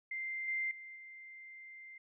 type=tone with level steps; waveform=sine; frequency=2090 Hz; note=C7; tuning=2 cents flat; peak=-37 / -33 / -47 / -49 dBFS; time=0.11-1.98 s; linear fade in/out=5 ms; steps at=0.48 / 0.71 / 0.96 s; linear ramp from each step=2 ms; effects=none